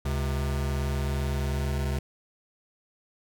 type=tone pair together; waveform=square; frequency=70.3 / 132.82 Hz; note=C#2 / C3; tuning=+25 / +26 cents; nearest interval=major seventh; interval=1101 cents; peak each=-28 / -32 dBFS; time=0.05-1.99 s; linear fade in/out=5 ms; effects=none